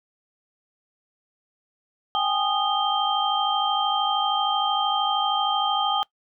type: tone cluster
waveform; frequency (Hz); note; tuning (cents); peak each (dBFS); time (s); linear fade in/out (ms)
sine; 783 / 836 / 1235 / 3150; G5 / G#5 / D#6 / G7; -2 / +11 / -13 / +8; -26; 2.15-6.03; 0
effects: noise-tail reverb RT60 0.1 s tail -22 dB re dry